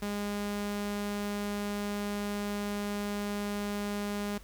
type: tone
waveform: sawtooth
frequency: 204.8 Hz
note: G#3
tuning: 24 cents flat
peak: -28 dBFS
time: 0.02-4.38 s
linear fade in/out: 5 ms
effects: added 50 Hz sine -50 dBFS peak until 4.43 s + pink hiss -57 dBFS RMS until 4.43 s